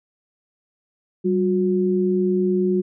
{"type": "tone pair together", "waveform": "sine", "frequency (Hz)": [192.2, 362.8], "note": ["G3", "F#4"], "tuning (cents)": [-34, -34], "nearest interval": "major seventh", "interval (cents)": 1100, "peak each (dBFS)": [-20, -19], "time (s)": [1.24, 2.82], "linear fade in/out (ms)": 20, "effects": []}